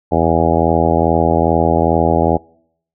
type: harmonic tone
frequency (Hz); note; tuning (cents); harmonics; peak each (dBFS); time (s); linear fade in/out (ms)
82.41; E2; 0; 1 / 2 / 3 / 4 / 5 / 6 / 7 / 8 / 9 / 10; -20 / -20 / -20 / -20 / -20 / -20 / -20 / -20 / -20 / -20; 0.11-2.38; 20
effects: noise-tail reverb RT60 0.7 s tail -26 dB re dry